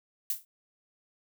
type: noise with exponential decay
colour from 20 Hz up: violet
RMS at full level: -26 dBFS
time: 0.3-0.45 s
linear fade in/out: 2 ms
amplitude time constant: 32 ms
effects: none